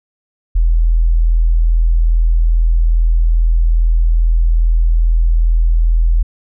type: tone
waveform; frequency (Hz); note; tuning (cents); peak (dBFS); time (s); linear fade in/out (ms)
sine; 41.2; E1; 0; -8; 0.55-6.23; 10
effects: none

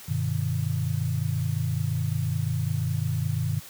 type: chord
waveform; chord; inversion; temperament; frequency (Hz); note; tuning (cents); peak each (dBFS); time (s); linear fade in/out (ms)
sine; G augmented; none; equal with one note detuned; 98 / 123.47 / 152.36; G2 / B2 / D#3; 0 / 0 / -36; -28; 0.08-3.6; 10
effects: white hiss -45 dBFS RMS until 3.69 s + high-pass 60 Hz 12 dB/octave

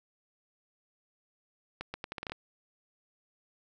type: accelerating click train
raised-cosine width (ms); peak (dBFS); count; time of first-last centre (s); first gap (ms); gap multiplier
0.3; -21; 9; 1.81-2.32; 130; 0.78
effects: none

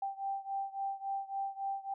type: beating tone pair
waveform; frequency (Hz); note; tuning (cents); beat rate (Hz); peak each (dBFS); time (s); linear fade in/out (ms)
sine; 784 / 787.6; G5 / G5; 0 / +8; 3.6; -37 / -39; 0.02-1.94; 5
effects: none

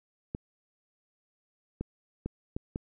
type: clicks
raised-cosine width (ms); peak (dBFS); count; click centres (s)
3; -20; 5; 0.349 / 1.81 / 2.26 / 2.565 / 2.759
effects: none

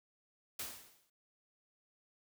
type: noise with exponential decay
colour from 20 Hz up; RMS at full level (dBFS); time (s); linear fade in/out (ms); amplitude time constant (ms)
white; -39; 0.59-1.1; 5; 110
effects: none

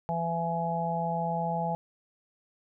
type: harmonic tone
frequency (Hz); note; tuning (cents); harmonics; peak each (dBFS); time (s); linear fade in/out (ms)
167.8; E3; +31; 1 / 3 / 4 / 5; -32 / -38 / -33 / -31; 0.09-1.75; 0
effects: none

